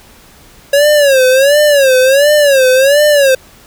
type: tone with vibrato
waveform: square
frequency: 553 Hz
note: C#5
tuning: 4 cents flat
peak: -6 dBFS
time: 0.73-3.35 s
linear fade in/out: 5 ms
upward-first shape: sine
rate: 1.4 Hz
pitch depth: 140 cents each way
effects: pink hiss -41 dBFS RMS until 3.66 s